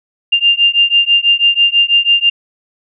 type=beating tone pair; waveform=sine; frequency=2794 / 2800.1 Hz; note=F7 / F7; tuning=0 / +4 cents; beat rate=6.1 Hz; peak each=-11 dBFS; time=0.32-2.3 s; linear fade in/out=10 ms; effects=none